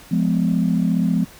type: chord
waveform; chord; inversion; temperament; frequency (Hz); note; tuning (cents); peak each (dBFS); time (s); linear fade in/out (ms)
sine; F diminished; none; just; 174.61 / 209.5 / 251.4; F3 / Ab3 / Cb4; 0 / +15 / +31; -18 / -20 / -21; 0.11-1.25; 10
effects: tanh soft clip ceiling -8 dBFS + pink hiss -44 dBFS RMS until 1.39 s